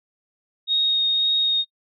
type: tone with vibrato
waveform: sine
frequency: 3729 Hz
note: A#7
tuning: in tune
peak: -17 dBFS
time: 0.67-1.65 s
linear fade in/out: 50 ms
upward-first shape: triangle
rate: 1.9 Hz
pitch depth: 10 cents each way
effects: noise-tail reverb RT60 0.1 s tail -26 dB re dry